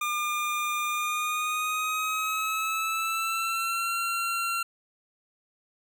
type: tone with pitch glide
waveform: 25% pulse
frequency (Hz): 1205 to 1368.3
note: D6 to F6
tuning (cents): +44 to -36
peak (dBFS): -23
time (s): 0.01-4.63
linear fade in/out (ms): 5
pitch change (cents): +220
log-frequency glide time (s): 0.87-3.95
effects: none